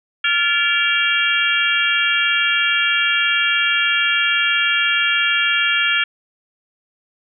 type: harmonic tone with a mistuned harmonic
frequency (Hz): 463.1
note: A#4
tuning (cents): -11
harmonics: 3 / 4 / 5 / 6 / 7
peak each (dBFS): -21 / -21 / -21 / -21 / -21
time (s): 0.24-6.04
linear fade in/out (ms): 5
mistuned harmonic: 4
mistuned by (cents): -120
effects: none